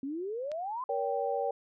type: exponential sweep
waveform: sine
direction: up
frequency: 261.6 to 1059 Hz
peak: -33 dBFS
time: 0.03-0.84 s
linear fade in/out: 2 ms
type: click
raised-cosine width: 0.2 ms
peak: -29 dBFS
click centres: 0.517 s
type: chord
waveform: sine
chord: G diminished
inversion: first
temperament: just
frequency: 470.4 / 564.5 / 784 Hz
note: Bb4 / Db5 / G5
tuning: +16 / +31 / 0 cents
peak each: -33 dBFS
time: 0.89-1.51 s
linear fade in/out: 5 ms
effects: none